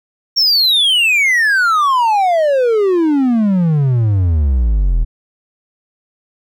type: exponential sweep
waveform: triangle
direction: down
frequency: 5588 to 38.04 Hz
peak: -8 dBFS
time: 0.36-5.05 s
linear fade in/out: 20 ms
effects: none